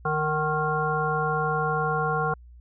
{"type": "harmonic tone with a mistuned harmonic", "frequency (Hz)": 154.6, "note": "D#3", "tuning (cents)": -11, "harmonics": [1, 3, 5, 7, 9], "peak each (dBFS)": [-29, -29, -29, -29, -29], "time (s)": [0.05, 2.34], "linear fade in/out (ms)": 5, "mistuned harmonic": 5, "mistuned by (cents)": -29, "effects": ["added 60 Hz sine -45 dBFS peak until 2.6 s"]}